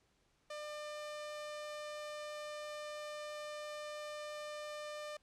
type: tone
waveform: sawtooth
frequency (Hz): 599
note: D5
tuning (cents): +34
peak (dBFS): -39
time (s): 0.5-5.17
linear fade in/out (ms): 5
effects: pink hiss -75 dBFS RMS until 5.22 s + low-pass 8000 Hz 12 dB/octave